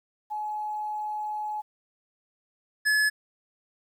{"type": "tone pair in turn", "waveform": ["sine", "square"], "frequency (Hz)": [848, 1709.8], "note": ["G#5", "G#6"], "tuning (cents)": [36, 50], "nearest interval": "octave", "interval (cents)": 1214, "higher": "second", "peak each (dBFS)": [-29, -21], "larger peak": "second", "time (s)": [[0.3, 1.62], [2.85, 3.1]], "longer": "first", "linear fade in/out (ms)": 20, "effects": ["low-pass 11000 Hz 12 dB/octave", "10-bit"]}